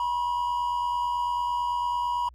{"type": "tone pair together", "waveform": "triangle", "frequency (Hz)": [969, 1058], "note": ["B5", "C6"], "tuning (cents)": [-33, 19], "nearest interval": "major second", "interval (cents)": 152, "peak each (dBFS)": [-23, -33], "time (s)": [0, 2.29], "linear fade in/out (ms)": 2, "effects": ["added 60 Hz sine -48 dBFS peak until 2.34 s", "AAC 48 kbps"]}